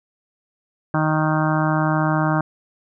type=harmonic tone; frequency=155.56 Hz; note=D#3; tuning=in tune; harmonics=1 / 2 / 4 / 5 / 6 / 7 / 8 / 9 / 10; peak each=-20 / -23 / -26 / -27 / -28 / -28 / -29 / -30 / -30 dBFS; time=0.94-2.41 s; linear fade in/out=2 ms; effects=none